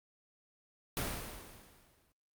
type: noise with exponential decay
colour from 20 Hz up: pink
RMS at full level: -34 dBFS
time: 0.97-2.12 s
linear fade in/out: 0 ms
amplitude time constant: 250 ms
effects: noise-tail reverb RT60 0.2 s tail -26 dB re dry + Opus 48 kbps